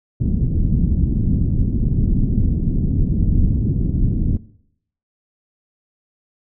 pink low-pass noise, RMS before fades -17 dBFS, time 0.2-4.37 s, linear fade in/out 5 ms, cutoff 250 Hz, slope 24 dB/octave, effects noise-tail reverb RT60 0.7 s tail -19 dB re dry

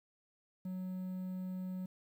triangle tone with quantisation, 185 Hz, F#3, in tune, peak -36 dBFS, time 0.65-1.86 s, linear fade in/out 5 ms, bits 11, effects none

